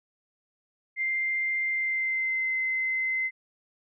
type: tone with pitch glide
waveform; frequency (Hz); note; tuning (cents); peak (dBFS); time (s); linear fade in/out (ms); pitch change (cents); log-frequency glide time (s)
sine; 2095 to 2060; C7 to C7; +2 to -28; -25; 0.96-3.31; 50; -30; 1.67-2.58
effects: none